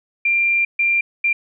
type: tone bursts at uneven times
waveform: sine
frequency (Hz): 2380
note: D7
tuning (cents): +22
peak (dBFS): -14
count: 3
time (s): 0.25-0.65 / 0.79-1.01 / 1.24-1.33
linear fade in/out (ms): 5
effects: none